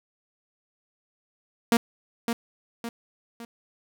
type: tone with echo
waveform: sawtooth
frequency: 233.1 Hz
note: A#3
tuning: in tune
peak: -13 dBFS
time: 1.72-1.77 s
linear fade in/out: 2 ms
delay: 560 ms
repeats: 3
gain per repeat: -7 dB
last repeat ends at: 3.45 s
effects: none